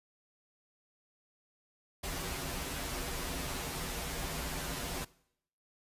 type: noise with comb filter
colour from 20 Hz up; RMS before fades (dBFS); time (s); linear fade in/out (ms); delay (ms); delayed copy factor
pink; -38; 2.03-5.05; 10; 9.4; -1
effects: noise-tail reverb RT60 0.7 s tail -21 dB re dry + resampled to 32000 Hz